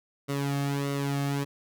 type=tone with flanger; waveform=sawtooth; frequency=140.6 Hz; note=C#3; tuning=25 cents sharp; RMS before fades=-29 dBFS; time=0.28-1.45 s; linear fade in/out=20 ms; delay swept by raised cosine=1.2 to 2.07 ms; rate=1.6 Hz; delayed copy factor=-0.7; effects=none